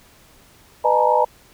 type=tone cluster; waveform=sine; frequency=496.5 / 608 / 846 / 906 / 953 Hz; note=B4 / D#5 / G#5 / A#5 / A#5; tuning=+9 / -40 / +32 / -50 / +38 cents; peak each=-20 dBFS; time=0.84-1.25 s; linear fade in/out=10 ms; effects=pink hiss -51 dBFS RMS until 1.53 s